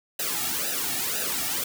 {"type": "noise with flanger", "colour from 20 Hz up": "white", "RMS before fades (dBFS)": -28, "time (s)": [0.19, 1.64], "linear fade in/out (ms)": 5, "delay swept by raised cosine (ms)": [0.9, 2], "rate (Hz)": 2, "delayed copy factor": -0.9, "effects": []}